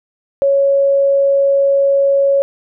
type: tone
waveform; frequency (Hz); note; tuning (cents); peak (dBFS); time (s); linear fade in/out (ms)
sine; 554.4; C#5; 0; -9; 0.42-2.42; 0
effects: none